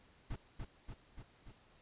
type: noise with echo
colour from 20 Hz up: brown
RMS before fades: -39 dBFS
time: 0.3-0.36 s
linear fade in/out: 10 ms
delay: 290 ms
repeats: 4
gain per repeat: -3 dB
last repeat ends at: 1.52 s
effects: pink hiss -66 dBFS RMS until 1.81 s + resampled to 8000 Hz